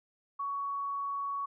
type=tone; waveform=sine; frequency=1120 Hz; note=C#6; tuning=18 cents sharp; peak=-32 dBFS; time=0.39-1.46 s; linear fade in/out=10 ms; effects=none